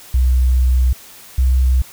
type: tone pair in turn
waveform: sine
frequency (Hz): 63.1 / 64.13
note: B1 / C2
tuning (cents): +38 / -34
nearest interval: unison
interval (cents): 28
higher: second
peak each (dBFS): -10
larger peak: neither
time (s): 0.14-0.93 / 1.38-1.82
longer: first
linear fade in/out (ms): 5
effects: white hiss -40 dBFS RMS until 1.92 s